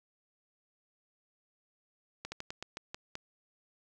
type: slowing click train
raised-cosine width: 0.2 ms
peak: -22 dBFS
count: 8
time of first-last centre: 2.25-3.154 s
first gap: 70 ms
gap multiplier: 1.2
effects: none